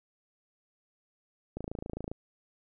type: click train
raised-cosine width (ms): 2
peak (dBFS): -23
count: 16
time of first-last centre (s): 1.57-2.115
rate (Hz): 27.5
effects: none